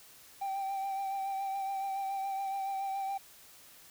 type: tone with vibrato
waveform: triangle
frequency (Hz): 781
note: G5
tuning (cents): -7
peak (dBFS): -30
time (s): 0.41-3.18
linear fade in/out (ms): 10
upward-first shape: triangle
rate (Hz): 7.1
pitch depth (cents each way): 31
effects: tanh soft clip ceiling -26 dBFS + white hiss -56 dBFS RMS until 3.9 s